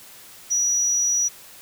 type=tone; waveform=sine; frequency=5830 Hz; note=F#8; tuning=26 cents flat; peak=-18 dBFS; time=0.5-1.29 s; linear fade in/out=20 ms; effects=white hiss -45 dBFS RMS until 1.61 s